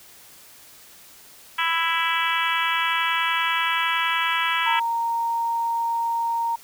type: harmonic tone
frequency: 330.6 Hz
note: E4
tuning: 5 cents sharp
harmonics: 3 / 4 / 5 / 6 / 7 / 8 / 9 / 10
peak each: -26 / -27 / -28 / -29 / -29 / -30 / -31 / -31 dBFS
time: 1.58-4.8 s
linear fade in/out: 10 ms
type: tone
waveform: sine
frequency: 927 Hz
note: A#5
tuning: 10 cents flat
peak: -21 dBFS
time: 4.66-6.56 s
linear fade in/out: 10 ms
effects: white hiss -48 dBFS RMS until 6.63 s